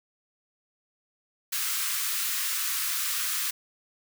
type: high-pass noise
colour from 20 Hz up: white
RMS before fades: -29 dBFS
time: 1.52-3.51 s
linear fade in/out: 10 ms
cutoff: 1100 Hz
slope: 48 dB/octave
effects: none